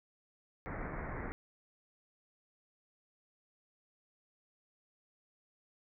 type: low-pass noise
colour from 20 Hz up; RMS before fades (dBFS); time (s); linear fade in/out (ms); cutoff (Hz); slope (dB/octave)
pink; -41; 0.66-1.32; 0; 2200; 96
effects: none